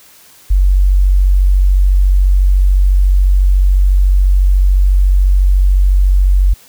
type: tone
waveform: sine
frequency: 47 Hz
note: F#1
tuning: 28 cents sharp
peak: -6 dBFS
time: 0.5-6.54 s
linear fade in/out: 10 ms
effects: white hiss -43 dBFS RMS until 6.68 s